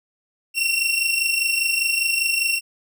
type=tone pair together; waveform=sawtooth; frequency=2713 / 2738 Hz; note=E7 / F7; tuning=+49 / -35 cents; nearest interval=unison; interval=16 cents; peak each=-19 / -18 dBFS; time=0.54-2.61 s; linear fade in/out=50 ms; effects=none